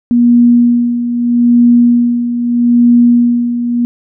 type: tone with tremolo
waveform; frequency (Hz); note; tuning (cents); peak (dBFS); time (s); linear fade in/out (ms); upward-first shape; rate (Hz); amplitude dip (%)
sine; 239.6; A#3; +48; -3; 0.11-3.85; 0; sine; 0.79; 65
effects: none